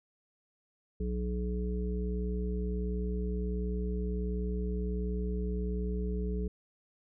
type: harmonic tone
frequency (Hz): 60.7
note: B1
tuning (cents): -29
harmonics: 1 / 3 / 5 / 7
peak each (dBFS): -32 / -36 / -47 / -39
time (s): 1-6.48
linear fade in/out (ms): 5
effects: none